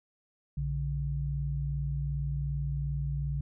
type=tone pair together; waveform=sine; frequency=60.4 / 143.04 Hz; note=B1 / D3; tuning=-38 / -45 cents; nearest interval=octave + minor third; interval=1493 cents; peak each=-33 / -31 dBFS; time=0.57-3.41 s; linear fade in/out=5 ms; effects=none